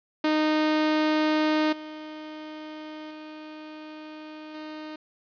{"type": "tone with level steps", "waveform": "sawtooth", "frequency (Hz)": 308.3, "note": "D#4", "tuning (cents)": -16, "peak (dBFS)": [-17, -33, -35, -32], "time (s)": [0.24, 4.96], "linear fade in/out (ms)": 5, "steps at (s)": [1.72, 3.1, 4.54], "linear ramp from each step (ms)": 10, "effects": ["resampled to 11025 Hz", "9-bit"]}